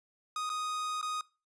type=tone with dropouts; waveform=45% pulse; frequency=1245 Hz; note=D#6; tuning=1 cent sharp; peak=-33 dBFS; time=0.36-1.21 s; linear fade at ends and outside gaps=2 ms; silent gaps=0.494-0.499 / 1.014-1.027 s; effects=noise-tail reverb RT60 0.3 s tail -22 dB re dry + resampled to 22050 Hz